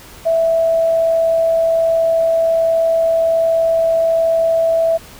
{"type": "tone with amplitude modulation", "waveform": "sine", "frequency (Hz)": 658, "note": "E5", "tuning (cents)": -3, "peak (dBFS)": -10, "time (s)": [0.25, 4.98], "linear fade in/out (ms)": 20, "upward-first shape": "sine", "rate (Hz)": 61.3, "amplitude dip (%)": 25, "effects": ["pink hiss -39 dBFS RMS until 5.19 s"]}